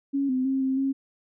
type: tone with pitch steps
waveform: sine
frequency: 277.3 / 257.4 / 267.3 / 264.2 / 270.6 Hz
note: C#4 / C4 / C4 / C4 / C#4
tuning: +1 / -28 / +37 / +17 / -42 cents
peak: -22 dBFS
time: 0.13-0.93 s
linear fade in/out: 20 ms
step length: 160 ms
effects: none